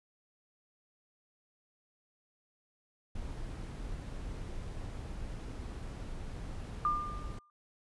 brown noise, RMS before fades -41 dBFS, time 3.15-7.39 s, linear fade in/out 5 ms
sine tone with exponential decay, 1200 Hz, D6, 37 cents sharp, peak -25 dBFS, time 6.85-7.5 s, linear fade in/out 1 ms, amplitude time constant 140 ms
effects resampled to 24000 Hz

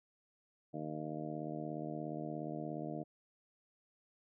harmonic tone, 77 Hz, D#2, 17 cents flat, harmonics 2 / 3 / 4 / 5 / 6 / 7 / 8 / 9, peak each -45 / -47 / -44 / -51 / -50 / -56 / -47 / -48 dBFS, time 0.73-3.04 s, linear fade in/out 20 ms, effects none

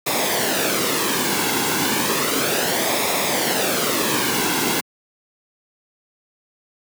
pink noise with flanger, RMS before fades -20 dBFS, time 0.06-4.81 s, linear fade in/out 10 ms, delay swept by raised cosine 0.66 to 1.66 ms, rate 0.33 Hz, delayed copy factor -0.55, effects high-pass 200 Hz 12 dB/octave

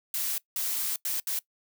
blue noise bursts at uneven times, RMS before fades -30 dBFS, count 4, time 0.14-0.38 / 0.56-0.96 / 1.05-1.2 / 1.27-1.39 s, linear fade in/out 2 ms, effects noise-tail reverb RT60 0.1 s tail -21 dB re dry

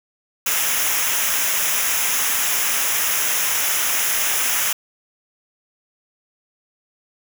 white noise with comb filter, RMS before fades -20 dBFS, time 0.46-4.73 s, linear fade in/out 5 ms, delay 0.23 ms, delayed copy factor -0.7, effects none

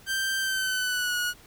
sawtooth tone with pitch glide, 1568 to 1454.6 Hz, G6 to F#6, 0 to -30 cents, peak -22 dBFS, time 0.06-1.34 s, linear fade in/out 50 ms, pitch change -130 cents, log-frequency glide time 0.39-1.18 s, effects pink hiss -53 dBFS RMS until 1.46 s

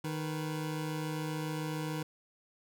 25% pulse tone pair together, 154.9 / 491.8 Hz, D#3 / B4, -7 / -7 cents, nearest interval octave + minor sixth, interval 2000 cents, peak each -31 / -39 dBFS, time 0.04-2.03 s, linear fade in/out 5 ms, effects none

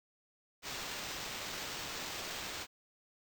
white noise with sample-and-hold, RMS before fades -42 dBFS, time 0.62-2.67 s, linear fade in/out 50 ms, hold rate 11025 Hz, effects none

